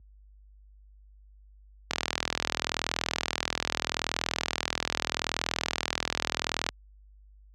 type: click train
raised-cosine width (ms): 0.2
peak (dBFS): -8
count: 196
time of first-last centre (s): 1.91-6.689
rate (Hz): 40.8
effects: added 50 Hz sine -43 dBFS peak until 7.54 s + high-pass 80 Hz 12 dB/octave